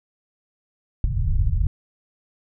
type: low-pass noise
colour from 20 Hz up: pink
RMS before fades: -20 dBFS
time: 1.04-1.67 s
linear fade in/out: 2 ms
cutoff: 130 Hz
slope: 48 dB/octave
effects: none